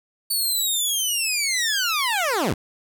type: linear sweep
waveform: 15% pulse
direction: down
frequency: 4532 to 62 Hz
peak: -14 dBFS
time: 0.3-2.54 s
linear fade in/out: 10 ms
effects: none